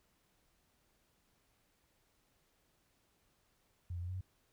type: tone with pitch steps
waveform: sine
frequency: 88.1 / 86.8 / 88.5 / 92.1 / 93.3 Hz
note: F2 / F2 / F2 / F#2 / F#2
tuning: +16 / -10 / +23 / -7 / +15 cents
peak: -38 dBFS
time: 3.9-4.21 s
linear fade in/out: 5 ms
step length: 62 ms
effects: pink hiss -75 dBFS RMS until 4.52 s